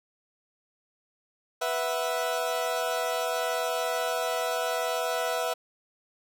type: chord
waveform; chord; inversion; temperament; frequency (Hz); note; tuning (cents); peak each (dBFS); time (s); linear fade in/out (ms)
30% pulse; B suspended fourth; none; equal; 493.9 / 659.3 / 740; B4 / E5 / F#5; 0 / 0 / 0; -29 / -27 / -31; 1.61-5.54; 10
effects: none